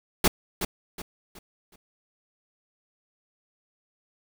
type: noise with echo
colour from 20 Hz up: pink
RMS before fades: -19 dBFS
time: 0.24-0.28 s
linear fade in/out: 5 ms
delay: 370 ms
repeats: 4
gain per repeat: -9 dB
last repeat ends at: 1.76 s
effects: none